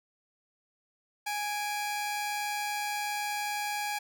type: tone pair together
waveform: sawtooth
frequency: 829.9 / 2349 Hz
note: G#5 / D7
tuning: -1 / 0 cents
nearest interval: octave + tritone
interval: 1801 cents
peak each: -28 / -35 dBFS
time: 1.26-3.99 s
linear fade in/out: 10 ms
effects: none